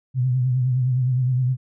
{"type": "tone with vibrato", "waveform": "sine", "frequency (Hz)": 127.1, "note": "C3", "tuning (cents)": -50, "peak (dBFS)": -17, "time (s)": [0.14, 1.57], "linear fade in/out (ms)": 50, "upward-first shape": "triangle", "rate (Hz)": 9.7, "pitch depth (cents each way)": 72, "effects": []}